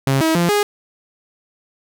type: tone with pitch steps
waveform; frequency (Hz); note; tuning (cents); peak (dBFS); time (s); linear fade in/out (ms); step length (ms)
sawtooth; 135.6 / 321.2 / 172.5 / 412.7; C#3 / E4 / F3 / G#4; -38 / -45 / -21 / -11; -10; 0.07-0.63; 2; 140
effects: none